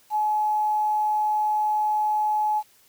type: tone with quantisation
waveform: sine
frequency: 850 Hz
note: G#5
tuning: 40 cents sharp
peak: -20 dBFS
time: 0.1-2.63 s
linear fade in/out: 50 ms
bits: 8
effects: white hiss -58 dBFS RMS until 2.88 s